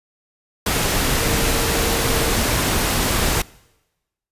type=tone in noise; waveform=sine; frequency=460.2 Hz; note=A#4; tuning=22 cents flat; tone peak=-27 dBFS; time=1.15-2.34 s; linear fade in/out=5 ms; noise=pink; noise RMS=-19 dBFS; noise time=0.66-3.42 s; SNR=-11 dB; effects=noise-tail reverb RT60 1.0 s tail -23 dB re dry + resampled to 32000 Hz